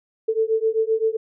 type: beating tone pair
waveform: sine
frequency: 440 / 447.7 Hz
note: A4 / A4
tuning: 0 / +30 cents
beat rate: 7.7 Hz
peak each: -21 dBFS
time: 0.28-1.17 s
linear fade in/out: 10 ms
effects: none